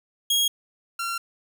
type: tone pair in turn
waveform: sawtooth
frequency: 3284 / 1370.4 Hz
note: G#7 / F6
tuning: -20 / -33 cents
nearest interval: octave + minor third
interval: 1513 cents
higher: first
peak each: -16 / -23 dBFS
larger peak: first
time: 0.3-0.48 / 0.99-1.18 s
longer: second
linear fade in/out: 5 ms
effects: none